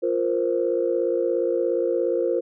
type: chord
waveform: sine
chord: F suspended fourth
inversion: none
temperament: equal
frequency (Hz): 349.2 / 466.2 / 523.3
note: F4 / Bb4 / C5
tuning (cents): 0 / 0 / 0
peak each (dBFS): -24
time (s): 0.02-2.41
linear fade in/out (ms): 20
effects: tanh soft clip ceiling -10 dBFS